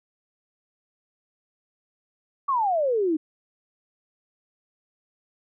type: exponential sweep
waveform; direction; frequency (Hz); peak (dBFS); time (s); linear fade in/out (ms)
sine; down; 1154 to 299.4; -20; 2.48-3.17; 10
effects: none